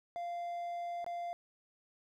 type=tone with dropouts; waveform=triangle; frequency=694 Hz; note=F5; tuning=11 cents flat; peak=-35 dBFS; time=0.16-1.33 s; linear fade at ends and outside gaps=0 ms; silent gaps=1.044-1.064 s; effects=none